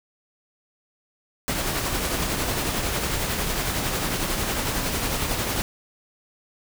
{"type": "noise with tremolo", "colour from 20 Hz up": "pink", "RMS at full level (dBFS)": -24, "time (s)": [1.48, 5.62], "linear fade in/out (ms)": 0, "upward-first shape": "triangle", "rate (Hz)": 11, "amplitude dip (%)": 40, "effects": []}